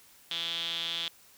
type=tone with band-pass filter; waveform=sawtooth; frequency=167.4 Hz; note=E3; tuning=27 cents sharp; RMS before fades=-34 dBFS; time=0.31-1.08 s; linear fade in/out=0 ms; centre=3400 Hz; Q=8.6; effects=white hiss -58 dBFS RMS until 1.37 s